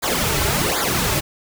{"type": "noise with flanger", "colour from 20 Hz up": "pink", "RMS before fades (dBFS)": -20, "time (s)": [0.02, 1.21], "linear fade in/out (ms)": 20, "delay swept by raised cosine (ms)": [0.35, 4.25], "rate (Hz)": 1.3, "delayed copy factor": -0.9, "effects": []}